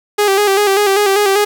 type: tone with vibrato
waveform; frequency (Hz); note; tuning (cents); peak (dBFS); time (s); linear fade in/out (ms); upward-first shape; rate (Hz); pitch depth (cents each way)
sawtooth; 401.8; G4; +43; -6; 0.18-1.45; 10; square; 5.1; 54
effects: 7-bit